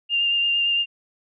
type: tone with vibrato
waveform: sine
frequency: 2800 Hz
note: F7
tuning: 4 cents sharp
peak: -18 dBFS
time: 0.09-0.86 s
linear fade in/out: 50 ms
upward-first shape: sine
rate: 8.8 Hz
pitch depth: 14 cents each way
effects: none